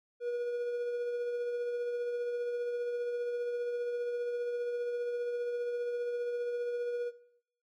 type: tone with tremolo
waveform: triangle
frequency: 481.9 Hz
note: B4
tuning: 43 cents flat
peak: -28 dBFS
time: 0.2-7.12 s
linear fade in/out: 50 ms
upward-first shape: triangle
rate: 15 Hz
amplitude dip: 35%
effects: noise-tail reverb RT60 0.7 s tail -18 dB re dry + MP3 96 kbps